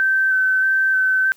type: tone with vibrato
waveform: sine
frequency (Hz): 1540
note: G6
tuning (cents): -31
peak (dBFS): -14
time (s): 0-1.32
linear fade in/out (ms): 0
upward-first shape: square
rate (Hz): 1.6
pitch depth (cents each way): 13
effects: white hiss -54 dBFS RMS until 1.36 s